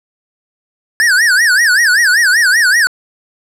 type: tone with vibrato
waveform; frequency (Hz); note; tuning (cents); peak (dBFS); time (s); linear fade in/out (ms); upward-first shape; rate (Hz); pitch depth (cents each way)
square; 1667; G#6; +6; -8; 1-2.87; 0; sine; 5.2; 240
effects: low-pass 11000 Hz 12 dB/octave + 8-bit